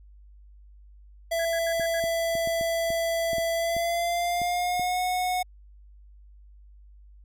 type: tone with pitch glide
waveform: square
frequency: 666 to 730.5 Hz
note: E5 to F#5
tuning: +18 to -22 cents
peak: -25 dBFS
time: 1.31-5.43 s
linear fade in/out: 10 ms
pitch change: +160 cents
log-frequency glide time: 3.54-5.01 s
type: tone bursts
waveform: sine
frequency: 1661.2 Hz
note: G#6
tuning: in tune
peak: -33 dBFS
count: 5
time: 1.39-2.001 s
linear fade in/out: 5 ms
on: 63 ms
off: 74 ms
type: clicks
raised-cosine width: 3 ms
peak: -25 dBFS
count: 11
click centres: 1.797 / 2.04 / 2.353 / 2.474 / 2.611 / 2.904 / 3.332 / 3.383 / 3.766 / 4.417 / 4.796 s
effects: added 50 Hz sine -48 dBFS peak until 7.24 s

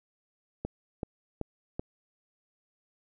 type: click train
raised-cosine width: 2 ms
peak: -19 dBFS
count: 4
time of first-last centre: 0.65-1.795 s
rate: 2.62 Hz
effects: none

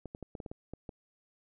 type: clicks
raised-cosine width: 2 ms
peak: -28 dBFS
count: 9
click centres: 0.057 / 0.149 / 0.227 / 0.352 / 0.402 / 0.462 / 0.515 / 0.736 / 0.892 s
effects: none

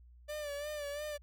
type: tone with vibrato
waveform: 45% pulse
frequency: 587.3 Hz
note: D5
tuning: in tune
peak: -38 dBFS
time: 0.28-1.18 s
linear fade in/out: 20 ms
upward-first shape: sine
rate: 2.9 Hz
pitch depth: 54 cents each way
effects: added 60 Hz sine -55 dBFS peak until 1.22 s

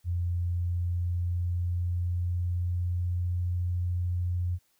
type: tone with pitch glide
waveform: sine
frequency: 87.31 to 88.63 Hz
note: F2 to F2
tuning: 0 to +26 cents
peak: -26 dBFS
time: 0.04-4.59 s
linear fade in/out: 50 ms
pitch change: +26 cents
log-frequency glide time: 0.28-3.46 s
effects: white hiss -70 dBFS RMS until 4.79 s

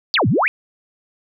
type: exponential two-way sweep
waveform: sine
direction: down then up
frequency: 4978 to 97.6 to 2641 Hz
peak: -13 dBFS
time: 0.14-0.48 s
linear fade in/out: 0 ms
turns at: 0.28 s
effects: none

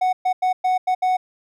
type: tone bursts at uneven times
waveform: triangle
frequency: 740 Hz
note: F#5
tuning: in tune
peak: -14 dBFS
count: 6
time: 0.01-0.13 / 0.25-0.33 / 0.42-0.53 / 0.64-0.78 / 0.87-0.95 / 1.02-1.17 s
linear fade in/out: 10 ms
effects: none

